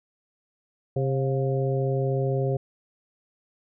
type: harmonic tone with a mistuned harmonic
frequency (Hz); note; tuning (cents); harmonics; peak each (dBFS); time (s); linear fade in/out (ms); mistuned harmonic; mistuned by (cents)
133.7; C3; +38; 1 / 2 / 3 / 4 / 5; -24 / -38 / -28 / -30 / -37; 0.96-2.57; 5; 5; +82
effects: none